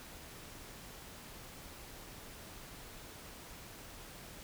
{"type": "silence", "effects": ["pink hiss -51 dBFS RMS until 4.43 s"]}